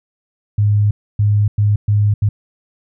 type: tone bursts at uneven times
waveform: sine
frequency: 103.83 Hz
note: G#2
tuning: in tune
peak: -10 dBFS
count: 5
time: 0.58-0.91 / 1.19-1.48 / 1.58-1.76 / 1.88-2.14 / 2.22-2.29 s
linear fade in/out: 5 ms
effects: none